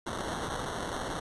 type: noise with sample-and-hold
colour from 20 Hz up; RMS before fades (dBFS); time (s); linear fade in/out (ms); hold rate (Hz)
white; -35; 0.06-1.2; 10; 2450
effects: resampled to 24000 Hz